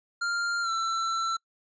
square tone with pitch glide, 1396 to 1339.9 Hz, F6 to E6, -1 to +28 cents, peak -27 dBFS, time 0.21-1.37 s, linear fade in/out 10 ms, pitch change -71 cents, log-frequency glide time 0.62-0.7 s, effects noise-tail reverb RT60 0.1 s tail -24 dB re dry + resampled to 16000 Hz

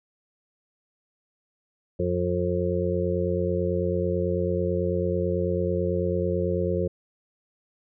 harmonic tone, 89.1 Hz, F2, 35 cents sharp, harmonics 1 / 2 / 4 / 5 / 6, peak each -29 / -29 / -29 / -29 / -29 dBFS, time 1.99-6.88 s, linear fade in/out 10 ms, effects none

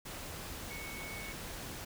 sine tone in noise, 2217 Hz, C#7, in tune, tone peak -45 dBFS, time 0.7-1.33 s, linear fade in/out 10 ms, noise pink, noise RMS -44 dBFS, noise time 0.05-1.85 s, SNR -4 dB, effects none

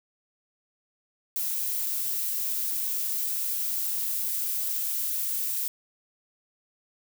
violet noise, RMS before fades -29 dBFS, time 1.36-5.68 s, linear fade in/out 0 ms, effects none

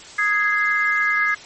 sine chord, Ab major, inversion second, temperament just, 1245.9 / 1661.2 / 2077 Hz, Eb6 / Ab6 / C7, +2 / 0 / -13 cents, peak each -24 / -19 / -21 dBFS, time 0.18-1.35 s, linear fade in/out 10 ms, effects white hiss -40 dBFS RMS until 1.45 s + MP3 32 kbps

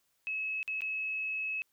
sine tone with dropouts, 2580 Hz, E7, 38 cents flat, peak -32 dBFS, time 0.27-1.62 s, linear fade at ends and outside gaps 0 ms, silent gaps 0.629-0.678 / 0.807-0.819 s, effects white hiss -75 dBFS RMS until 1.72 s

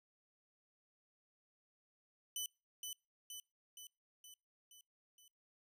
15% pulse tone with echo, 3002 Hz, F#7, 24 cents sharp, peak -32 dBFS, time 2.36-2.46 s, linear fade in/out 2 ms, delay 470 ms, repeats 6, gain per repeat -4 dB, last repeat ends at 5.28 s, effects noise-tail reverb RT60 0.3 s tail -26 dB re dry

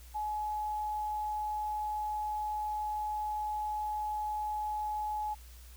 sine tone, 847 Hz, G#5, 34 cents sharp, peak -32 dBFS, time 0.14-5.35 s, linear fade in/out 20 ms, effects added 60 Hz sine -49 dBFS peak until 5.76 s + white hiss -58 dBFS RMS until 5.76 s

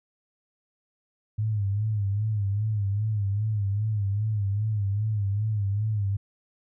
sine tone with vibrato, 103.83 Hz, G#2, in tune, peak -23 dBFS, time 1.38-6.17 s, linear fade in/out 10 ms, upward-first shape sine, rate 2.5 Hz, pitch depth 95 cents each way, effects none

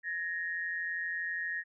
sine tone pair together, 1692.3 / 1864.7 Hz, G#6 / A#6, +32 / 0 cents, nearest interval major second, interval 168 cents, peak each -38 / -34 dBFS, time 0.03-1.64 s, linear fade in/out 50 ms, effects none

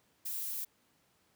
violet noise, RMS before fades -38 dBFS, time 0.25-0.65 s, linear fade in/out 10 ms, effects pink hiss -71 dBFS RMS until 1.35 s + high-pass 100 Hz 12 dB/octave

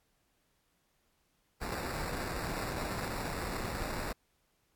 pink noise with sample-and-hold, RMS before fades -37 dBFS, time 1.61-4.13 s, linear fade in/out 10 ms, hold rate 3150 Hz, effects pink hiss -75 dBFS RMS until 4.75 s + AAC 64 kbps

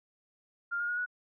sine tone with pitch steps, 1400 / 1422 / 1444.4 / 1467.1 Hz, F6 / F6 / F#6 / F#6, +4 / +31 / -42 / -15 cents, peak -30 dBFS, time 0.71-1.062 s, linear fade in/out 20 ms, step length 88 ms, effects none

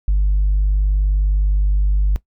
sine tone, 49.72 Hz, G1, 25 cents sharp, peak -11 dBFS, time 0.08-2.16 s, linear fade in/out 0 ms, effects noise-tail reverb RT60 0.1 s tail -18 dB re dry + tanh soft clip ceiling -10 dBFS

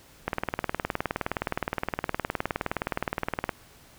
click train, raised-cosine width 0.5 ms, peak -11 dBFS, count 63, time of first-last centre 0.28-3.492 s, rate 19.3 Hz, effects pink hiss -54 dBFS RMS until 3.98 s

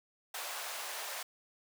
pink high-pass noise, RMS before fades -41 dBFS, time 0.34-1.23 s, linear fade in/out 5 ms, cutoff 620 Hz, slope 24 dB/octave, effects none

